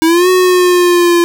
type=linear two-way sweep; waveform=square; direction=up then down; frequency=317.7 to 370 to 342.7 Hz; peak=-7 dBFS; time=0.02-1.24 s; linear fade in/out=0 ms; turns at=0.29 s; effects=none